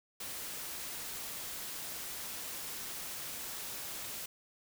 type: noise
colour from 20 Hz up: white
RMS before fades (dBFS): -42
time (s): 0.2-4.26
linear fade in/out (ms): 5
effects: none